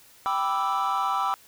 triangle chord, E minor seventh, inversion first, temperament equal, 784 / 987.8 / 1174.7 / 1318.5 Hz, G5 / B5 / D6 / E6, 0 / 0 / 0 / 0 cents, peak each -26 dBFS, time 0.26-1.34 s, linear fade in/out 0 ms, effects tanh soft clip ceiling -16 dBFS + white hiss -54 dBFS RMS until 1.47 s

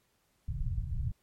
pink low-pass noise, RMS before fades -33 dBFS, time 0.48-1.12 s, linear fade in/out 5 ms, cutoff 150 Hz, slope 48 dB/octave, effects pink hiss -73 dBFS RMS until 1.22 s + MP3 64 kbps

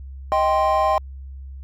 triangle chord, C minor, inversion first, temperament just, 627.9 / 784.9 / 1046.5 Hz, Eb5 / G5 / C6, +16 / +2 / 0 cents, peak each -18 dBFS, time 0.32-0.98 s, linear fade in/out 0 ms, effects tanh soft clip ceiling -6 dBFS + added 67 Hz sine -33 dBFS peak until 1.63 s

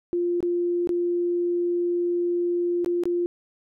sine tone with dropouts, 349.2 Hz, F4, in tune, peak -21 dBFS, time 0.13-3.26 s, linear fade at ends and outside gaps 0 ms, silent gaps 0.405-0.428 / 0.873-0.892 / 2.846-2.861 / 3.036-3.055 s, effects none

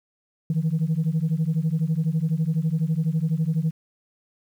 sine beating tone pair, 154.1 / 166.1 Hz, D#3 / E3, -16 / +13 cents, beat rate 12 Hz, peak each -22 dBFS, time 0.5-3.71 s, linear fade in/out 2 ms, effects tanh soft clip ceiling -16 dBFS + 9-bit

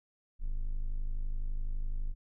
triangle tone, 25.96 Hz, G#0, in tune, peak -28 dBFS, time 0.39-2.15 s, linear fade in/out 50 ms, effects none

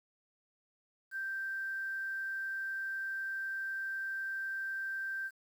sine tone with quantisation, 1568 Hz, G6, in tune, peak -35 dBFS, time 1.11-5.31 s, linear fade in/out 50 ms, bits 10, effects none

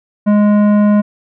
sine tone with tanh clipping, 207.7 Hz, G#3, in tune, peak -9 dBFS, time 0.26-1.02 s, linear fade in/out 20 ms, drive 13 dB, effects none

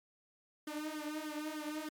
sawtooth tone with flanger, 304.8 Hz, D#4, 36 cents flat, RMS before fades -41 dBFS, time 0.67-1.89 s, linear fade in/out 5 ms, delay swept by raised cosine 0.59 to 4.09 ms, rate 3.3 Hz, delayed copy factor +0.9, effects MP3 96 kbps

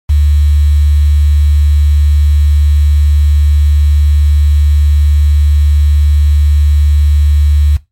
sine tone with quantisation, 73.42 Hz, D2, in tune, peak -5 dBFS, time 0.09-7.77 s, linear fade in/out 10 ms, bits 5, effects noise-tail reverb RT60 0.2 s tail -17 dB re dry + MP3 64 kbps

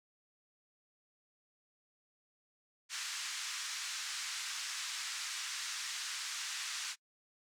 white band-pass noise, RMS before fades -41 dBFS, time 2.89-6.96 s, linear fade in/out 50 ms, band 1200 to 7300 Hz, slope 24 dB/octave, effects noise-tail reverb RT60 0.1 s tail -24 dB re dry

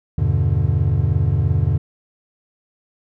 triangle chord, E minor seventh, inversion none, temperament equal with one note detuned, 80.76 / 98 / 123.47 / 146.83 Hz, E2 / G2 / B2 / D3, -35 / 0 / 0 / 0 cents, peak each -19 / -17 / -19 / -19 dBFS, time 0.18-1.78 s, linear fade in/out 5 ms, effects none

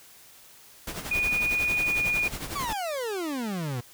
pink noise with tremolo, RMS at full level -33 dBFS, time 0.87-2.73 s, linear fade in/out 2 ms, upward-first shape sine, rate 11 Hz, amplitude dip 65%
sine tone with pitch glide, 2456 to 2439 Hz, D#7 to D#7, -23 to -35 cents, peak -23 dBFS, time 1.11-2.28 s, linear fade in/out 5 ms, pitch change -12 cents, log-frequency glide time 1.84-2.11 s
40% pulse exponential sweep, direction down, 1185 to 116 Hz, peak -28 dBFS, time 2.55-3.81 s, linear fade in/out 10 ms
effects white hiss -52 dBFS RMS until 3.93 s

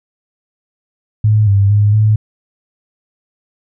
sine tone with pitch steps, 107.1 / 99.5 / 103.7 / 107.5 Hz, A2 / G2 / G#2 / A2, -46 / +26 / -2 / -40 cents, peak -7 dBFS, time 1.24-2.16 s, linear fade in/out 5 ms, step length 230 ms, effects none

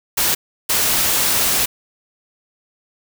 white noise bursts at uneven times, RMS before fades -17 dBFS, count 2, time 0.17-0.35 / 0.69-1.66 s, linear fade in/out 10 ms, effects none

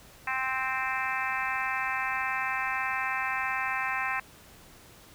harmonic tone, 261.6 Hz, C4, in tune, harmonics 3 / 4 / 5 / 6 / 7 / 8 / 9 / 10, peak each -36 / -34 / -38 / -36 / -34 / -38 / -38 / -37 dBFS, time 0.27-4.2 s, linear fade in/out 5 ms, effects pink hiss -53 dBFS RMS until 5.14 s

